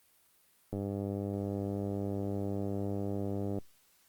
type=click train; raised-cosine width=2 ms; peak=-23 dBFS; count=286; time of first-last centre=0.73-3.586 s; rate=99.8 Hz; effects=white hiss -67 dBFS RMS until 4.08 s + Opus 32 kbps